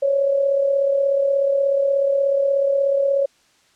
sine tone with amplitude modulation, 554.4 Hz, C#5, in tune, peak -13 dBFS, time 0.02-3.26 s, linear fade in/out 10 ms, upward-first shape sine, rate 36.6 Hz, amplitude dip 50%, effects white hiss -58 dBFS RMS until 3.75 s + low-pass 7000 Hz 12 dB/octave

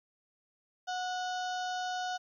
harmonic tone with a mistuned harmonic, 732 Hz, F#5, 19 cents flat, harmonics 1 / 2 / 4 / 5 / 6 / 7 / 8 / 9, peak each -34 / -40 / -46 / -48 / -50 / -51 / -52 / -53 dBFS, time 0.87-2.18 s, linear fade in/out 20 ms, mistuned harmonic 4, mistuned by +31 cents, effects 12-bit

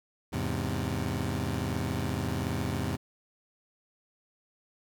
20% pulse chord, E augmented, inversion none, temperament equal, 82.41 / 103.83 / 130.81 Hz, E2 / G#2 / B#2, 0 / 0 / 0 cents, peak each -29 dBFS, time 0.32-2.97 s, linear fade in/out 20 ms, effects none

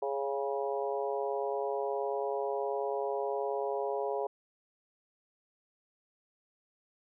harmonic tone with a mistuned harmonic, 138.59 Hz, C#3, in tune, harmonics 3 / 4 / 5 / 6 / 7, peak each -34 / -36 / -38 / -40 / -41 dBFS, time 0.02-4.27 s, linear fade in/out 5 ms, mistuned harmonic 6, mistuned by -21 cents, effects none

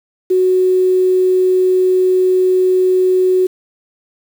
sine tone with quantisation, 370 Hz, F#4, in tune, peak -9 dBFS, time 0.3-3.47 s, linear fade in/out 10 ms, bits 6, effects none

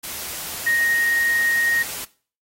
sine tone in noise, 1868 Hz, A#6, 3 cents sharp, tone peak -17 dBFS, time 0.66-1.83 s, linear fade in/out 10 ms, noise white, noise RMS -31 dBFS, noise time 0.03-2.05 s, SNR +11 dB, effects noise-tail reverb RT60 0.4 s tail -19 dB re dry + AAC 48 kbps

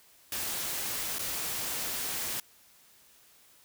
white noise with dropouts, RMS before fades -34 dBFS, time 0.32-2.4 s, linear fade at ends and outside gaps 2 ms, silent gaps 1.185-1.192 s, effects white hiss -60 dBFS RMS until 3.64 s

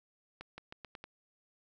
accelerating click train, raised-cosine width 0.3 ms, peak -29 dBFS, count 6, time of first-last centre 0.41-1.04 s, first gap 170 ms, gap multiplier 0.85, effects none

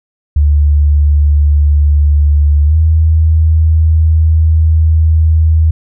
sine tone with pitch glide, 73.42 to 79.6 Hz, D2 to D#2, 0 to +40 cents, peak -5 dBFS, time 0.36-5.71 s, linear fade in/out 5 ms, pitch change +140 cents, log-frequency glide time 2.65-2.76 s, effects none

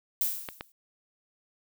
violet noise with exponential decay, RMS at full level -25 dBFS, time 0.21-0.72 s, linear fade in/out 2 ms, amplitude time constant 110 ms
clicks, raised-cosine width 0.3 ms, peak -19 dBFS, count 2, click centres 0.488 / 0.609 s
effects none

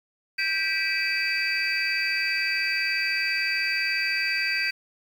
sine tone cluster, 1573 / 1959 / 2335 / 2569 / 4636 Hz, G6 / B6 / D7 / E7 / D8, +6 / -15 / -11 / -45 / -23 cents, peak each -29 dBFS, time 0.38-4.71 s, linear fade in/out 10 ms, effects tanh soft clip ceiling -15 dBFS + 8-bit

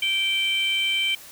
sine tone pair together, 2337 / 3104 Hz, D7 / G7, -9 / -18 cents, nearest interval perfect fourth, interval 491 cents, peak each -22 / -21 dBFS, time 0.02-1.15 s, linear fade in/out 5 ms, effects tanh soft clip ceiling -17 dBFS + white hiss -44 dBFS RMS until 1.31 s

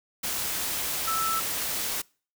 sine tone in noise, 1318.5 Hz, E6, in tune, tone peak -26 dBFS, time 1.07-1.4 s, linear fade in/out 10 ms, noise white, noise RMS -30 dBFS, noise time 0.23-2.02 s, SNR +1 dB, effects noise-tail reverb RT60 0.4 s tail -25 dB re dry

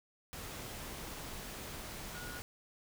sine tone in noise, 1445 Hz, F#6, 41 cents flat, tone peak -47 dBFS, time 2.15-2.39 s, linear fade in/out 0 ms, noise pink, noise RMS -45 dBFS, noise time 0.33-2.42 s, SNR -5 dB, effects none

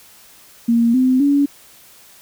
sine tone with pitch steps, 233.1 / 257.2 / 283.7 Hz, A#3 / C4 / C#4, 0 / -30 / +40 cents, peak -11 dBFS, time 0.68-1.46 s, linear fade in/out 10 ms, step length 260 ms, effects white hiss -46 dBFS RMS until 2.21 s

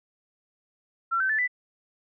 sine tone with pitch steps, 1357 / 1540.9 / 1749.7 / 1986.8 Hz, E6 / G6 / A6 / B6, +50 / -30 / -10 / +10 cents, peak -22 dBFS, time 1.11-1.478 s, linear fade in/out 20 ms, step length 92 ms, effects none

